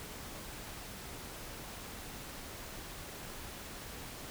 silence, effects pink hiss -46 dBFS RMS until 4.3 s

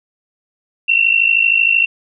sine tone pair together, 2692 / 2745 Hz, E7 / F7, +36 / -31 cents, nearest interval unison, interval 33 cents, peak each -13 dBFS, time 0.88-1.86 s, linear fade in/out 10 ms, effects none

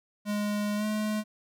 square tone with pitch glide, 207.5 to 213.2 Hz, G#3 to G#3, -1 to +46 cents, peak -28 dBFS, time 0.25-1.24 s, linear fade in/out 50 ms, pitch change +47 cents, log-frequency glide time 0.76-0.85 s, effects none

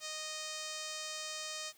5% pulse tone with low-pass filter, 620 Hz, D#5, 6 cents flat, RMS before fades -42 dBFS, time 0-1.73 s, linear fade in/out 50 ms, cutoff 7200 Hz, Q 1.6, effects white hiss -64 dBFS RMS until 1.77 s

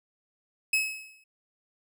40% pulse tone with exponential decay, 2573 Hz, E7, 43 cents flat, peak -19 dBFS, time 0.73-1.24 s, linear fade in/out 5 ms, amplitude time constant 110 ms, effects none

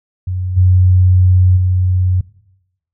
sine tone with level steps, 91.7 Hz, F#2, 15 cents flat, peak -16 / -6 / -10 dBFS, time 0.27-2.21 s, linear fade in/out 5 ms, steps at 0.56 / 1.56 s, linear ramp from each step 20 ms, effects noise-tail reverb RT60 0.9 s tail -20 dB re dry

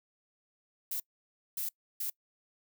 violet noise bursts at uneven times, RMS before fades -35 dBFS, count 3, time 0.91-1 / 1.57-1.69 / 2-2.1 s, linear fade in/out 5 ms, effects noise-tail reverb RT60 0.1 s tail -24 dB re dry

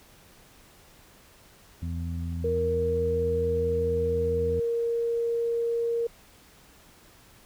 harmonic tone, 84.4 Hz, E2, 41 cents sharp, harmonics 1 / 2 / 3, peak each -30 / -36 / -40 dBFS, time 1.82-4.6 s, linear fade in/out 5 ms
sine tone, 466.2 Hz, A#4, in tune, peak -24 dBFS, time 2.44-6.07 s, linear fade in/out 5 ms
effects pink hiss -55 dBFS RMS until 7.45 s

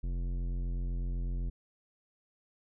sine tone with tanh clipping, 44 Hz, F1, 14 cents sharp, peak -33 dBFS, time 0.03-1.5 s, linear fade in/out 10 ms, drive 14 dB, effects none

